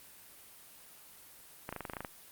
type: clicks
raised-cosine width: 0.5 ms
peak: -23 dBFS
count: 10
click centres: 1.691 / 1.726 / 1.763 / 1.807 / 1.852 / 1.898 / 1.935 / 1.968 / 2.006 / 2.048 s
effects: white hiss -55 dBFS RMS until 2.31 s + Opus 32 kbps